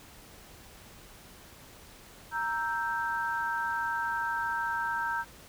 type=chord; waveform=sine; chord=E diminished; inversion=second; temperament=equal; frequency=932.3 / 1318.5 / 1568 Hz; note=Bb5 / E6 / G6; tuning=0 / 0 / 0 cents; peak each=-32 / -37 / -32 dBFS; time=2.31-5.25 s; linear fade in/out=50 ms; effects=pink hiss -52 dBFS RMS until 5.48 s